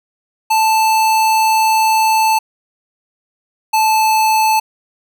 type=tone pair in turn; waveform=square; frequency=880 / 873.9 Hz; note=A5 / A5; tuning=0 / -12 cents; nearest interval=unison; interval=12 cents; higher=first; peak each=-11 dBFS; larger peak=neither; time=0.5-2.39 / 3.73-4.6 s; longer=first; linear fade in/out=10 ms; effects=none